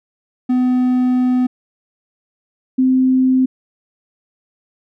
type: tone pair in turn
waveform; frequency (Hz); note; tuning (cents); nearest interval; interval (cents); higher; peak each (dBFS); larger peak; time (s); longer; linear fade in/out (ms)
triangle / sine; 251.7 / 258.9; B3 / C4; +33 / -18; unison; 49; second; -10; neither; 0.49-1.47 / 2.78-3.46; first; 10
effects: none